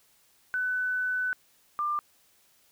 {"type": "tone pair in turn", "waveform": "sine", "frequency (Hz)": [1500, 1192.8], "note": ["F#6", "D6"], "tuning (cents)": [23, 27], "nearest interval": "major third", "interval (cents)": 396, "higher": "first", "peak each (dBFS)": -26, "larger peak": "neither", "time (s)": [[0.54, 1.33], [1.79, 1.99]], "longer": "first", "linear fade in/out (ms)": 0, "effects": ["white hiss -64 dBFS RMS until 2.71 s"]}